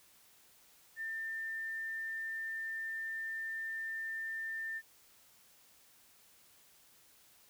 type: tone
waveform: sine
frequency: 1795 Hz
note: A6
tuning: 34 cents sharp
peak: -37 dBFS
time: 0.96-4.82 s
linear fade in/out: 50 ms
effects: white hiss -64 dBFS RMS until 7.49 s